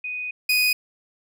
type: tone pair in turn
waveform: sine / 30% pulse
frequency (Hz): 2489 / 2489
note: D#7 / D#7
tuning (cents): 0 / 0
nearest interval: unison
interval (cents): 0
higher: neither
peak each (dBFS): -27 / -15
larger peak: second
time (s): 0.04-0.31 / 0.49-0.73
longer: first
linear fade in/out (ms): 5
effects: none